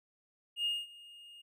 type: tone with ADSR envelope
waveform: triangle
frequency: 2843 Hz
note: F7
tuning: 30 cents sharp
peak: -26 dBFS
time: 0.56-1.42 s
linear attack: 92 ms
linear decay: 210 ms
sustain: -23 dB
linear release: 13 ms
effects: tanh soft clip ceiling -26 dBFS